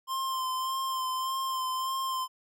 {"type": "tone with vibrato", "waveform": "square", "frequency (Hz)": 1046.5, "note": "C6", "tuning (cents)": 0, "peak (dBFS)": -30, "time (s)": [0.07, 2.28], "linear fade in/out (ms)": 50, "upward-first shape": "sine", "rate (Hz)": 1.7, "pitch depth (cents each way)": 25, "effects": []}